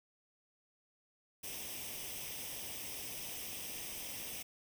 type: noise with comb filter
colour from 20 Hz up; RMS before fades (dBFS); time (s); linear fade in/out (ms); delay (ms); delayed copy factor
white; -44; 1.43-4.43; 10; 0.35; +0.65
effects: none